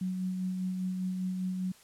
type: tone with tremolo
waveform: sine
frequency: 185 Hz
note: F#3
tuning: in tune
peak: -29 dBFS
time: 0.01-1.72 s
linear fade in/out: 5 ms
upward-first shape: sine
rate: 5 Hz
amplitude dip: 30%
effects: white hiss -58 dBFS RMS until 1.83 s + low-pass 11000 Hz 12 dB/octave